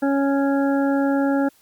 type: harmonic tone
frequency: 277.2 Hz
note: C#4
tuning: in tune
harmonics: 1 / 2 / 3 / 5 / 6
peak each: -18 / -24 / -28 / -32 / -34 dBFS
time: 0.02-1.49 s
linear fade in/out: 10 ms
effects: white hiss -57 dBFS RMS until 1.61 s + Opus 48 kbps